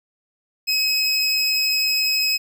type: tone pair together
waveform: square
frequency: 2552 / 5098 Hz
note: D#7 / D#8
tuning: +43 / +41 cents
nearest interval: octave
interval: 1198 cents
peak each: -23 / -20 dBFS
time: 0.67-2.38 s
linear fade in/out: 20 ms
effects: none